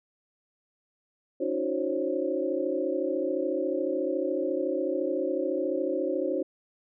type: tone cluster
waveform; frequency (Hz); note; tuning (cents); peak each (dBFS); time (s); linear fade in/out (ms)
sine; 286.1 / 317.6 / 367.4 / 531 / 565; D4 / D#4 / F#4 / C5 / C#5; -45 / +36 / -12 / +25 / +33; -34 / -33 / -31 / -30 / -35; 1.4-6.43; 10
effects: none